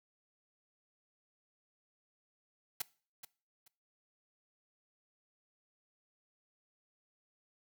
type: noise with echo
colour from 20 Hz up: white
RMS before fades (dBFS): -35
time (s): 2.8-2.82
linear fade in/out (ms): 5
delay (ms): 430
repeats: 2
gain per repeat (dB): -13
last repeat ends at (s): 3.68
effects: noise-tail reverb RT60 0.4 s tail -21 dB re dry + high-pass 150 Hz 12 dB/octave